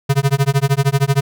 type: tone with tremolo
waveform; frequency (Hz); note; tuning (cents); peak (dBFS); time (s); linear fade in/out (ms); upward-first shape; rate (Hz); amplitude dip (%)
square; 138.59; C#3; 0; -10; 0.09-1.21; 10; sine; 13; 100
effects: none